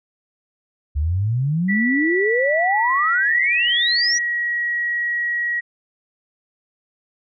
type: exponential sweep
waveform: sine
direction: up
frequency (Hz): 69.3 to 5980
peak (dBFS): -17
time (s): 0.95-4.19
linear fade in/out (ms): 20
type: tone with pitch glide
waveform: sine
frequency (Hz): 1957 to 1909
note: B6 to A#6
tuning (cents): -16 to +41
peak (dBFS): -19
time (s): 1.68-5.61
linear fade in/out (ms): 20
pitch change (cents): -43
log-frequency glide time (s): 2.63-3.85
effects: none